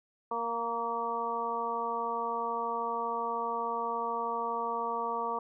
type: harmonic tone with a mistuned harmonic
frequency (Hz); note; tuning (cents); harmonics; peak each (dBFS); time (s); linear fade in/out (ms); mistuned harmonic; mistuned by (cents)
233.1; A#3; 0; 1 / 2 / 3 / 4 / 5; -45 / -37 / -39 / -34 / -35; 0.31-5.39; 5; 5; -25
effects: none